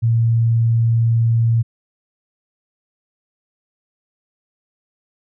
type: tone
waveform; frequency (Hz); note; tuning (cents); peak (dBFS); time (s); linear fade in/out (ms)
sine; 115.2; A#2; -20; -12; 0.02-1.63; 20
effects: none